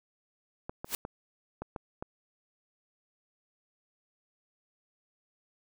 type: clicks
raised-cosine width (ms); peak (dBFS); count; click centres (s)
1; -23; 6; 0.695 / 0.845 / 1.051 / 1.62 / 1.762 / 2.025
type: noise with exponential growth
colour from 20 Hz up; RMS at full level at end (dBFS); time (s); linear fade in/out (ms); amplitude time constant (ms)
white; -28; 0.85-0.95; 1; 20
effects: none